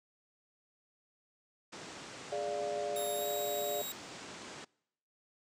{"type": "low-pass noise", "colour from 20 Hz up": "pink", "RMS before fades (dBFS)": -46, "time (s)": [1.72, 4.65], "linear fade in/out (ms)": 10, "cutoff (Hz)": 8200, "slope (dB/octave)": 48}
{"type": "chord", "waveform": "sine", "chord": "D diminished", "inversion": "second", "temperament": "equal", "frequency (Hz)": [415.3, 587.3, 698.5], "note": ["Ab4", "D5", "F5"], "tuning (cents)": [0, 0, 0], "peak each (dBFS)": [-39, -36, -39], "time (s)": [2.32, 3.82], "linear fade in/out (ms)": 2}
{"type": "tone with pitch glide", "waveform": "5% pulse", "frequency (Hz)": [3729, 3810], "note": ["A#7", "A#7"], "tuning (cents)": [0, 37], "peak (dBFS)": -32, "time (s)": [2.96, 3.92], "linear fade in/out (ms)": 2, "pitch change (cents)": 37, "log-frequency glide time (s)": [3.15, 3.26]}
{"effects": ["noise-tail reverb RT60 0.8 s tail -26 dB re dry", "high-pass 200 Hz 12 dB/octave"]}